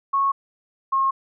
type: tone pair in turn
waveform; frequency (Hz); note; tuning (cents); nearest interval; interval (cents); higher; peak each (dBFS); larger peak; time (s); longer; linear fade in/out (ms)
sine; 1100 / 1078; C#6 / C#6; -14 / -49; unison; 35; first; -17; neither; 0.13-0.32 / 0.92-1.11; neither; 10
effects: none